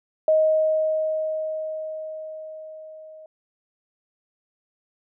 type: tone with level ramp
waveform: sine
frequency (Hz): 627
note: D#5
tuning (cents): +13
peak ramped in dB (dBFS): -14 to -41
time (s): 0.28-3.26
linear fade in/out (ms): 2
effects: none